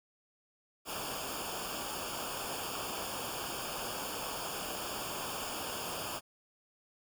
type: noise with comb filter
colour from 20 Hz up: pink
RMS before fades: -39 dBFS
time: 0.85-6.21 s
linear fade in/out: 50 ms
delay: 0.5 ms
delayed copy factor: -0.85
effects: none